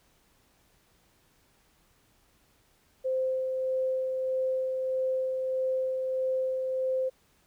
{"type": "tone with tremolo", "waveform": "sine", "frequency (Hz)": 520, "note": "C5", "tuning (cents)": -11, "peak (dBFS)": -25, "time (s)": [3.04, 7.1], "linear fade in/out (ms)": 20, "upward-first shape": "sine", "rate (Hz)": 1.6, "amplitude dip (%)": 30, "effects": ["pink hiss -66 dBFS RMS until 7.46 s"]}